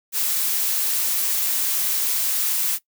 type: noise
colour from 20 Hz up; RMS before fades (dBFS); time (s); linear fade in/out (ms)
blue; -22; 0.12-2.79; 50
effects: noise-tail reverb RT60 0.1 s tail -19 dB re dry